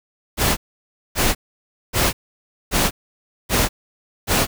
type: noise bursts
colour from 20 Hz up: pink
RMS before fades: -17 dBFS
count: 6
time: 0.37-4.47 s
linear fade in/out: 50 ms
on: 200 ms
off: 580 ms
effects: none